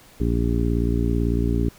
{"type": "harmonic tone", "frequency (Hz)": 58, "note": "A#1", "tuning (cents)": -8, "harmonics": [1, 2, 3, 4, 5, 6, 7], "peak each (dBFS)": [-22, -25, -29, -27, -27, -33, -30], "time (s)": [0.2, 1.69], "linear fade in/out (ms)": 5, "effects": ["pink hiss -50 dBFS RMS until 1.78 s"]}